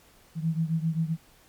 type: beating tone pair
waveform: sine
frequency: 160 / 167.6 Hz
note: D#3 / E3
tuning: +49 / +29 cents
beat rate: 7.6 Hz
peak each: -26 / -29 dBFS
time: 0.35-1.17 s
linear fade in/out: 50 ms
effects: pink hiss -58 dBFS RMS until 1.48 s + MP3 96 kbps